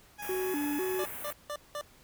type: tone with pitch glide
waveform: 20% pulse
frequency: 830.6 to 849.5 Hz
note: G#5 to G#5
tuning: 0 to +39 cents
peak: -35 dBFS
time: 0.18-1.07 s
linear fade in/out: 20 ms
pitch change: +39 cents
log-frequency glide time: 0.36-0.6 s
type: band-stop noise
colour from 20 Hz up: white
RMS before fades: -41 dBFS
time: 0.22-1.33 s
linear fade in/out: 5 ms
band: 2500 to 10000 Hz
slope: 24 dB/octave
type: tone with vibrato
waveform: triangle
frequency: 329.6 Hz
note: E4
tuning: in tune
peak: -28 dBFS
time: 0.29-1.04 s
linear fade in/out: 2 ms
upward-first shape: square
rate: 2 Hz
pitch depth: 210 cents each way
type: tone bursts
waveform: 25% pulse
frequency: 590 Hz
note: D5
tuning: 8 cents sharp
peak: -31 dBFS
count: 4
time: 0.99-1.812 s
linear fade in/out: 2 ms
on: 63 ms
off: 190 ms
effects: pink hiss -59 dBFS RMS until 2.03 s